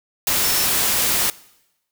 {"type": "tone in noise", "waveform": "sine", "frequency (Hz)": 5400, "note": "E8", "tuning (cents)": 41, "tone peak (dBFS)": -27, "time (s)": [0.44, 0.65], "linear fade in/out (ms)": 2, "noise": "white", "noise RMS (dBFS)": -19, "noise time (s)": [0.27, 1.3], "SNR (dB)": -11, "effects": ["noise-tail reverb RT60 0.9 s tail -21 dB re dry"]}